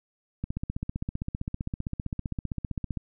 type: click train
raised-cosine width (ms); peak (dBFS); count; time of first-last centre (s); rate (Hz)
5; -18; 40; 0.44-2.972; 15.4
effects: none